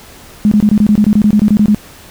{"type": "tone bursts", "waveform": "sine", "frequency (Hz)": 210, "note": "G#3", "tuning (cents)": 19, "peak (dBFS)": -5, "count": 15, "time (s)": [0.45, 1.746], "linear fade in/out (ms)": 0, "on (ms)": 64, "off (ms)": 24, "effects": ["pink hiss -37 dBFS RMS until 2.1 s"]}